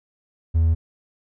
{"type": "tone", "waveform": "triangle", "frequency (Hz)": 81.7, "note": "E2", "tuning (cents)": -15, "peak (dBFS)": -12, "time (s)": [0.54, 0.75], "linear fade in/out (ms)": 20, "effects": ["tanh soft clip ceiling -9 dBFS"]}